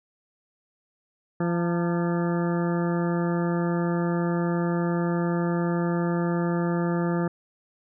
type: harmonic tone with a mistuned harmonic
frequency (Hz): 171.7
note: F3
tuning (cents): -29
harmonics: 1 / 2 / 3 / 4 / 5 / 7 / 8 / 9 / 10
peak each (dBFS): -24 / -28 / -33 / -37 / -37 / -38 / -41 / -45 / -41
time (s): 1.4-7.28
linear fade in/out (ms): 5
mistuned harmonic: 5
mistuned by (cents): +65
effects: none